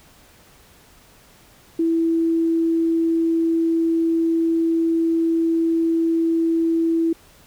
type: tone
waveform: sine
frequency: 329.6 Hz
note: E4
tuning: in tune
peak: -16 dBFS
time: 1.79-7.13 s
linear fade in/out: 5 ms
effects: pink hiss -51 dBFS RMS until 7.46 s